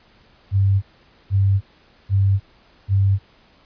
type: tone bursts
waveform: sine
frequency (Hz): 98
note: G2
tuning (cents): 0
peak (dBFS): -13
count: 4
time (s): 0.51-3.19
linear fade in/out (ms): 50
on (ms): 310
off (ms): 480
effects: pink hiss -54 dBFS RMS until 3.65 s + resampled to 11025 Hz